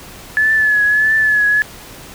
sine tone with vibrato, 1718 Hz, A6, 42 cents flat, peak -10 dBFS, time 0.37-1.62 s, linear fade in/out 0 ms, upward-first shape triangle, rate 1.6 Hz, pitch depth 51 cents each way, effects pink hiss -36 dBFS RMS until 2.14 s

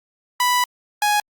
sawtooth tone pair in turn, 988 / 832.3 Hz, B5 / G#5, 0 / +4 cents, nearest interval minor third, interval 296 cents, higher first, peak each -12 dBFS, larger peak neither, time 0.4-0.64 / 1.02-1.2 s, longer first, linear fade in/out 2 ms, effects Opus 48 kbps

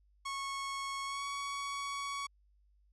sawtooth tone with pitch glide, 1100 to 1121.2 Hz, C#6 to C#6, -14 to +19 cents, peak -33 dBFS, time 0.25-2.27 s, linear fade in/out 10 ms, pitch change +33 cents, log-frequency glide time 1.05-1.25 s, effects added 50 Hz sine -65 dBFS peak until 2.92 s + resampled to 22050 Hz

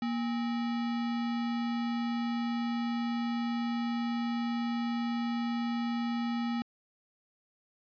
sine tone with sample-and-hold, 236 Hz, A#3, 22 cents sharp, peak -29 dBFS, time 0.02-6.62 s, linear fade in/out 2 ms, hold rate 1050 Hz, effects resampled to 11025 Hz

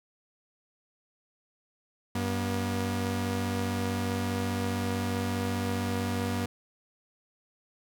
sawtooth tone pair together, 95.24 / 240 Hz, G2 / B3, -49 / -49 cents, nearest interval octave + major third, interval 1600 cents, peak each -27 dBFS, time 2.15-6.46 s, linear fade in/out 5 ms, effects none

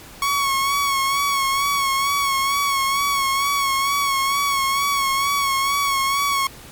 sawtooth tone with vibrato, 1108.7 Hz, C#6, in tune, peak -14 dBFS, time 0.22-6.47 s, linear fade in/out 2 ms, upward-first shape sine, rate 2.2 Hz, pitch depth 39 cents each way, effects pink hiss -41 dBFS RMS until 6.71 s + MP3 96 kbps

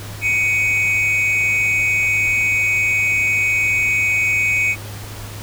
triangle tone pair together, 2237 / 2511 Hz, C#7 / D#7, +15 / +15 cents, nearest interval major second, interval 200 cents, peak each -16 dBFS, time 0.21-4.76 s, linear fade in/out 50 ms, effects added 103 Hz sine -31 dBFS peak until 5.42 s + pink hiss -35 dBFS RMS until 5.42 s

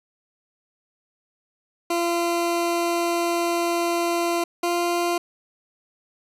20% pulse tone pair in turn, 342.4 / 346.6 Hz, F4 / F4, -34 / -13 cents, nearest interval unison, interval 21 cents, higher second, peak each -16 dBFS, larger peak neither, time 1.9-4.44 / 4.63-5.18 s, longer first, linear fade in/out 5 ms, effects resampled to 32000 Hz

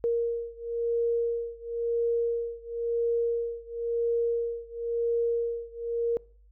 sine beating tone pair, 467.3 / 468.27 Hz, A#4 / A#4, +4 / +8 cents, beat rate 0.97 Hz, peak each -28 / -29 dBFS, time 0.04-6.17 s, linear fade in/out 0 ms, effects noise-tail reverb RT60 0.5 s tail -25 dB re dry + added 50 Hz sine -54 dBFS peak until 6.51 s

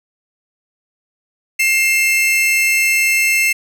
45% pulse tone pair together, 2122 / 2662 Hz, C7 / E7, +24 / +16 cents, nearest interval major third, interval 392 cents, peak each -15 dBFS, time 1.59-3.53 s, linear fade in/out 10 ms, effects none

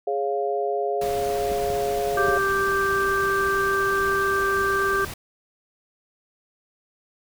sine chord, Db major, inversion second, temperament equal, 415.3 / 554.4 / 698.5 Hz, Ab4 / Db5 / F5, 0 / 0 / 0 cents, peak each -25 / -29 / -26 dBFS, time 0.07-2.38 s, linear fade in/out 5 ms
pink noise, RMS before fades -35 dBFS, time 1.01-5.14 s, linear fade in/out 5 ms
clicks, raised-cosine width 3 ms, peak -22 dBFS, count 3, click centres 1.517 / 1.702 / 2.285 s
harmonic tone, 392 Hz, G4, in tune, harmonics 1 / 3 / 4, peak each -24 / -24 / -24 dBFS, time 2.17-5.05 s, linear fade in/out 5 ms
effects none

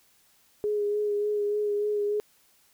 sine tone with vibrato, 415.3 Hz, G#4, in tune, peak -24 dBFS, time 0.64-2.2 s, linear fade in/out 0 ms, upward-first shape sine, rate 3.4 Hz, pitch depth 21 cents each way, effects white hiss -63 dBFS RMS until 2.73 s

